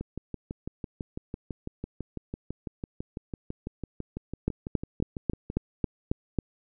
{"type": "two click trains", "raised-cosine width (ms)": 3, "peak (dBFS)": [-12, -21], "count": [8, 34], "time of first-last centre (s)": [[4.48, 6.387], [0.01, 5.501]], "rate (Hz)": [3.67, 6.01], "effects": []}